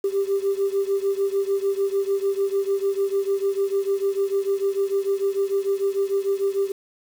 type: beating tone pair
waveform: sine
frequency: 392 / 398.7 Hz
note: G4 / G4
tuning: 0 / +29 cents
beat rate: 6.7 Hz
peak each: -21 / -23 dBFS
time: 0.04-6.72 s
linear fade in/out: 5 ms
effects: tanh soft clip ceiling -15 dBFS + 7-bit